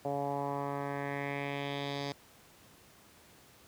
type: tone with low-pass filter sweep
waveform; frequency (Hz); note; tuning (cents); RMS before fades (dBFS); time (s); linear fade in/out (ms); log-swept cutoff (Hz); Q
10% pulse; 141.2; C#3; +32; -36; 0.05-2.12; 2; 660 to 4800; 2.8
effects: pink hiss -59 dBFS RMS until 3.67 s + high-pass 80 Hz 12 dB/octave